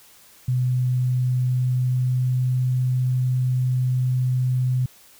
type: tone with pitch glide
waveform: sine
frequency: 126.1 to 127.12 Hz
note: B2 to C3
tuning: +36 to -50 cents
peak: -18 dBFS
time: 0.48-4.86 s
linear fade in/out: 5 ms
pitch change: +14 cents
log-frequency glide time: 1.28-2.7 s
effects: white hiss -51 dBFS RMS until 5.19 s